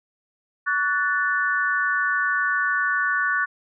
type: chord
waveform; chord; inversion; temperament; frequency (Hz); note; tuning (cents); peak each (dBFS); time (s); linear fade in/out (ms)
sine; F# minor; second; equal with one note detuned; 1132.7 / 1480 / 1760; C#6 / F#6 / A6; +37 / 0 / 0; -26 / -22 / -25; 0.66-3.46; 20
effects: none